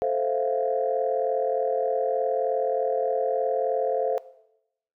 sine chord, F major seventh, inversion first, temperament equal, 440 / 523.3 / 659.3 / 698.5 Hz, A4 / C5 / E5 / F5, 0 / 0 / 0 / 0 cents, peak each -27 / -25 / -30 / -28 dBFS, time 0.02-4.18 s, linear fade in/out 0 ms, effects noise-tail reverb RT60 0.8 s tail -18 dB re dry + tanh soft clip ceiling -12 dBFS

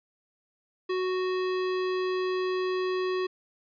square tone, 370 Hz, F#4, in tune, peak -27 dBFS, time 0.89-3.27 s, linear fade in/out 10 ms, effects resampled to 11025 Hz

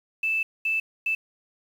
sine tone bursts at uneven times, 2637 Hz, E7, in tune, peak -22 dBFS, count 3, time 0.23-0.43 / 0.65-0.8 / 1.06-1.15 s, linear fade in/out 5 ms, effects 8-bit

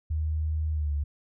sine tone with pitch glide, 77.78 to 72.57 Hz, D#2 to D2, 0 to -20 cents, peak -25 dBFS, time 0.1-1.04 s, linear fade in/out 10 ms, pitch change -120 cents, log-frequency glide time 0.72-0.93 s, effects none

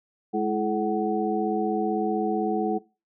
sine tone cluster, 211 / 332.9 / 428.6 / 747 Hz, G#3 / E4 / A4 / F#5, +28 / +17 / -45 / +16 cents, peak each -28 dBFS, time 0.33-2.79 s, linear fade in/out 20 ms, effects noise-tail reverb RT60 0.3 s tail -21 dB re dry

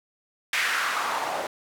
white noise with band-pass filter sweep, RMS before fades -27 dBFS, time 0.53-1.47 s, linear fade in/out 2 ms, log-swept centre 2100 to 620 Hz, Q 2.6, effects none

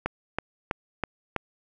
click train, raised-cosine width 0.5 ms, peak -11 dBFS, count 5, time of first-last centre 0.06-1.363 s, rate 3.07 Hz, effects none

